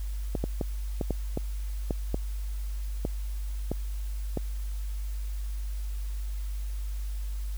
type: clicks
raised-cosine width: 2 ms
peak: -15 dBFS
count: 11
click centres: 0.352 / 0.44 / 0.612 / 1.012 / 1.107 / 1.374 / 1.908 / 2.144 / 3.051 / 3.716 / 4.373 s
effects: added 50 Hz sine -30 dBFS peak until 7.57 s + white hiss -52 dBFS RMS until 7.57 s